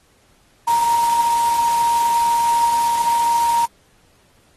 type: tone in noise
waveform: sine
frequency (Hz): 936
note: A#5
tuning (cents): +7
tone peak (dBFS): -14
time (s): 0.67-3.66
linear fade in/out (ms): 10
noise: white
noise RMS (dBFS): -29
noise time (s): 0.67-3.66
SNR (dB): +12
effects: pink hiss -57 dBFS RMS until 4.56 s + AAC 32 kbps